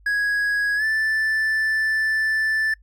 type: tone with pitch glide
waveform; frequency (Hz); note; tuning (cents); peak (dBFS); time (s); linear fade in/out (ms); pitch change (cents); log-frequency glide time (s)
triangle; 1661.2 to 1760; G#6 to A6; 0 to 0; -17; 0.06-2.74; 5; +100; 0.76-0.84
effects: noise-tail reverb RT60 0.1 s tail -25 dB re dry + added 50 Hz sine -49 dBFS peak until 2.82 s